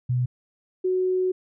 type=tone pair in turn; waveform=sine; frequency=124.6 / 369.9 Hz; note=B2 / F#4; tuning=+16 / 0 cents; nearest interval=octave + perfect fifth; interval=1884 cents; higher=second; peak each=-20 dBFS; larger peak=neither; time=0.09-0.26 / 0.84-1.32 s; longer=second; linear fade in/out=10 ms; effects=none